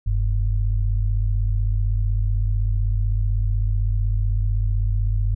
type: tone pair together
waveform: sine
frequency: 45.12 / 101 Hz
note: F#1 / G#2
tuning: -43 / -48 cents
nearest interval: octave + major second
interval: 1395 cents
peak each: -19 / -22 dBFS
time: 0.06-5.35 s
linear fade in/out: 10 ms
effects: none